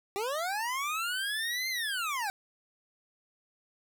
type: linear two-way sweep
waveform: 25% pulse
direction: up then down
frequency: 381.8 to 2108 to 753 Hz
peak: -27 dBFS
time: 0.16-2.3 s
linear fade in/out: 0 ms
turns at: 1.69 s
effects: none